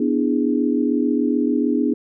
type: chord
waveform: sine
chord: E dominant seventh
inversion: second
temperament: equal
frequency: 246.9 / 293.7 / 329.6 / 415.3 Hz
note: B3 / D4 / E4 / G#4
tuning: 0 / 0 / 0 / 0 cents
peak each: -20 / -20 / -25 / -25 dBFS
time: 0-1.94 s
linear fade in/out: 5 ms
effects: none